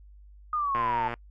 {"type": "exponential sweep", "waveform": "sine", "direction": "down", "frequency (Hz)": [1244.5, 874], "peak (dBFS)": -25, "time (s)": [0.53, 1.08], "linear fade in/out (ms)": 2}
{"type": "click train", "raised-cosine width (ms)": 0.5, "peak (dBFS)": -18, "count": 47, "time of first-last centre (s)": [0.75, 1.14], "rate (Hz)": 118}
{"effects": ["noise-tail reverb RT60 0.1 s tail -26 dB re dry", "added 50 Hz sine -48 dBFS peak until 1.3 s"]}